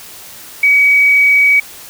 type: tone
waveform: sine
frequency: 2267 Hz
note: C#7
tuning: 38 cents sharp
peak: -6 dBFS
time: 0.63-1.6 s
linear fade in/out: 5 ms
effects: white hiss -34 dBFS RMS until 1.89 s